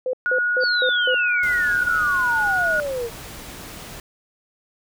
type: tone bursts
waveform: sine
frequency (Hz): 510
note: C5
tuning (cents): -44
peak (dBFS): -20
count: 5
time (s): 0.06-1.145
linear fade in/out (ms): 2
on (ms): 73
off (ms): 180
type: tone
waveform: sine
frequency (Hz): 1452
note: F#6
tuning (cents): -33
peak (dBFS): -18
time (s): 0.26-2.8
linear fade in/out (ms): 0
type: exponential sweep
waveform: sine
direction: down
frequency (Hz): 4699 to 450.1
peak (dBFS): -23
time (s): 0.6-3.1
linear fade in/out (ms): 50
type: noise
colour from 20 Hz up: pink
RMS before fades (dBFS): -37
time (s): 1.43-4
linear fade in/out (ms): 2
effects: none